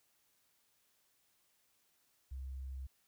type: tone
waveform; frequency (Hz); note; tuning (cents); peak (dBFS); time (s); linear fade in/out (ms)
sine; 66.2; C2; +21; -40; 2.31-2.87; 10
effects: tanh soft clip ceiling -37 dBFS + white hiss -75 dBFS RMS until 3.07 s